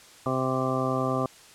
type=harmonic tone; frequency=130.4 Hz; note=C3; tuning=5 cents flat; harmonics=1 / 2 / 3 / 4 / 5 / 6 / 8 / 9; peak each=-31 / -30 / -33 / -32 / -32 / -36 / -36 / -31 dBFS; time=0.26-1.26 s; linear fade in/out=2 ms; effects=white hiss -51 dBFS RMS until 1.54 s + low-pass 9000 Hz 12 dB/octave